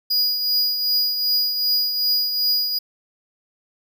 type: tone with tremolo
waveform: square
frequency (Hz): 4900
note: D#8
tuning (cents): -27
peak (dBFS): -16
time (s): 0.1-2.79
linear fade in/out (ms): 10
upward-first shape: triangle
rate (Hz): 2.6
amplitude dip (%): 55
effects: none